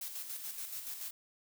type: noise with tremolo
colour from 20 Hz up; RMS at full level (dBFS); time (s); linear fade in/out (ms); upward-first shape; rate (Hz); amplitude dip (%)
blue; -41; 0.01-1.11; 5; square; 7; 45
effects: none